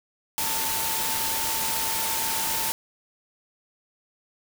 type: tone in noise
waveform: sine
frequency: 896 Hz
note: A5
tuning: 31 cents sharp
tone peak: -33 dBFS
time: 0.38-2.72 s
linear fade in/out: 0 ms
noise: white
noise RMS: -27 dBFS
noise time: 0.38-2.72 s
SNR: -9 dB
effects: none